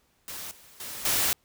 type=noise with level steps; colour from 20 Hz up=white; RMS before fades=-38 / -53 / -38 / -25 dBFS; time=0.28-1.33 s; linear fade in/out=0 ms; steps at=0.51 / 0.8 / 1.05 s; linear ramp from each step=2 ms; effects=pink hiss -68 dBFS RMS until 1.44 s